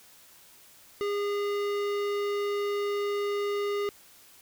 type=tone with hard clipping; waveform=sine; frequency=407.8 Hz; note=G#4; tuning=32 cents flat; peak=-29 dBFS; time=1.01-3.89 s; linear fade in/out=0 ms; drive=17 dB; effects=white hiss -55 dBFS RMS until 4.41 s